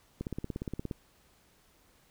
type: click train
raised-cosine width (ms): 3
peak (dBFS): -22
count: 13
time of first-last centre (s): 0.21-0.912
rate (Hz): 17.1
effects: pink hiss -65 dBFS RMS until 2.1 s